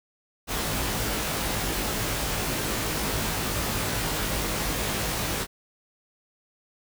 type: noise with comb filter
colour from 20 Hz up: pink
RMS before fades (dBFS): -28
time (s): 0.47-5.47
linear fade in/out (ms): 50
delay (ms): 19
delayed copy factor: +0.85
effects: none